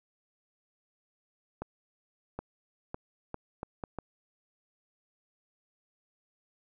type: accelerating click train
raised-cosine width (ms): 1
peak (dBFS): -22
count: 7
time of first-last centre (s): 1.62-3.987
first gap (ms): 770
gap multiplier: 0.72
effects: none